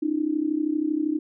sine tone with amplitude modulation, 306 Hz, D#4, 29 cents flat, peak -18 dBFS, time 0.02-1.19 s, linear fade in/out 10 ms, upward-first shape sine, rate 32.7 Hz, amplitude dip 85%, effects none

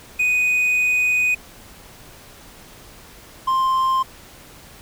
triangle tone pair in turn, 2489 / 1049.5 Hz, D#7 / C6, 0 / +5 cents, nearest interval octave + minor third, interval 1495 cents, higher first, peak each -14 dBFS, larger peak neither, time 0.19-1.35 / 3.47-4.03 s, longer first, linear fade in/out 10 ms, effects pink hiss -44 dBFS RMS until 4.81 s

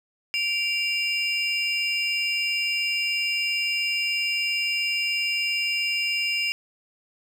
triangle tone cluster, 2333 / 2790 / 5040 Hz, D7 / F7 / D#8, -12 / -2 / +21 cents, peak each -25 / -25 / -29 dBFS, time 0.34-6.52 s, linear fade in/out 0 ms, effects none

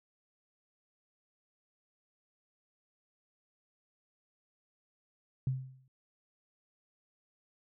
sine tone with exponential decay, 130.81 Hz, C3, in tune, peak -26 dBFS, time 5.47-5.88 s, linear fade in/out 2 ms, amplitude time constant 87 ms, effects none

